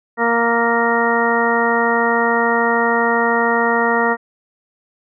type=harmonic tone; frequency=233.1 Hz; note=A#3; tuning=in tune; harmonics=1 / 2 / 3 / 4 / 5 / 6 / 8; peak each=-22 / -19 / -22 / -20 / -24 / -22 / -20 dBFS; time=0.17-4.17 s; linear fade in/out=50 ms; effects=none